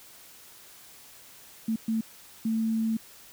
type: tone bursts at uneven times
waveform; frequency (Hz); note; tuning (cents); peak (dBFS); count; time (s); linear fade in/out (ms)
sine; 223; A3; +23; -24; 3; 1.68-1.76 / 1.88-2.01 / 2.45-2.97; 5
effects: white hiss -51 dBFS RMS until 3.32 s